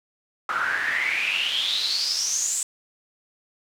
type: noise with band-pass filter sweep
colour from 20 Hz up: pink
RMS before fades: -25 dBFS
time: 0.49-2.63 s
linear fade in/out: 2 ms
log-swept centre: 1300 to 7900 Hz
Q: 9.3
effects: none